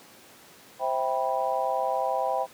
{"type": "chord", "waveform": "sine", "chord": "C major seventh", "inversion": "none", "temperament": "just", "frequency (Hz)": [523.3, 654.1, 784.9, 981.1], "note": ["C5", "E5", "G5", "B5"], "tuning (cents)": [0, -14, 2, -12], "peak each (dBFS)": [-30, -30, -28, -31], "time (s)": [0.79, 2.47], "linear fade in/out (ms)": 50, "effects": ["pink hiss -51 dBFS RMS until 2.53 s", "high-pass 200 Hz 12 dB/octave"]}